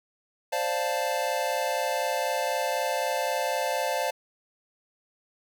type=chord; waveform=square; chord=D minor seventh; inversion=third; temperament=equal; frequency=523.3 / 587.3 / 698.5 / 880 Hz; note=C5 / D5 / F5 / A5; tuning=0 / 0 / 0 / 0 cents; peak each=-32 dBFS; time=0.52-4.11 s; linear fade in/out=10 ms; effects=none